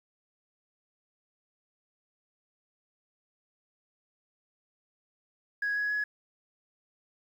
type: tone with pitch steps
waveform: sine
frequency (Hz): 1661.2 / 1673.7 / 1686.3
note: G#6 / G#6 / G#6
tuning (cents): 0 / +13 / +26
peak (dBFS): -26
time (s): 5.62-6.04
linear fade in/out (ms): 5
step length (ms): 140
effects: tanh soft clip ceiling -24 dBFS + 10-bit